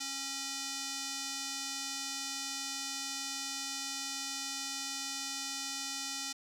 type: tone with band-pass filter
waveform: square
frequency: 273.3 Hz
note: C#4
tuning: 24 cents flat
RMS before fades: -39 dBFS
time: 0-6.33 s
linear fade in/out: 10 ms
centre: 5700 Hz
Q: 1.6
effects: none